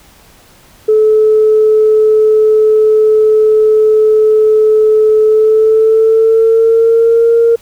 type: tone with pitch glide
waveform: sine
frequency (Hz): 432.2 to 463.2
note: A4 to A#4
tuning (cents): -31 to -11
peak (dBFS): -4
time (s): 0.88-7.56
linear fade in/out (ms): 10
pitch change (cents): +120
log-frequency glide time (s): 5.24-7.33
effects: tanh soft clip ceiling 0 dBFS + pink hiss -43 dBFS RMS until 7.61 s